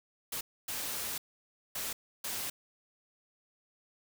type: noise bursts at uneven times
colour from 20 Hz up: white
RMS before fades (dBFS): -37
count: 4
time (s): 0.32-0.41 / 0.68-1.18 / 1.75-1.93 / 2.24-2.5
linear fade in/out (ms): 5
effects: none